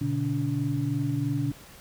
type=tone cluster; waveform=sine; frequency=121 / 144 / 286.4 Hz; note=B2 / D3 / D4; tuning=-35 / -34 / -43 cents; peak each=-29 dBFS; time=0.01-1.52 s; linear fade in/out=5 ms; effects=pink hiss -49 dBFS RMS until 1.8 s